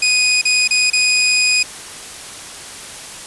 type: tone with dropouts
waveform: 20% pulse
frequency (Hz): 2489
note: D#7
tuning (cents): 0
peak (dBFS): -7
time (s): 0.02-1.63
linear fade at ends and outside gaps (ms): 5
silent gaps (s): 0.415-0.452 / 0.677-0.707 / 0.902-0.931
effects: white hiss -32 dBFS RMS until 3.26 s + resampled to 24000 Hz